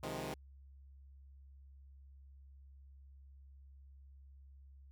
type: chord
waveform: 10% pulse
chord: F minor seventh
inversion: second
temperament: equal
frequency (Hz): 130.81 / 155.56 / 174.61 / 207.7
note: C3 / Eb3 / F3 / Ab3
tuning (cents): 0 / 0 / 0 / 0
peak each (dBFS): -37 / -36 / -40 / -39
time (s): 0.03-0.34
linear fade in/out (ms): 2
effects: added 68 Hz sine -55 dBFS peak until 4.91 s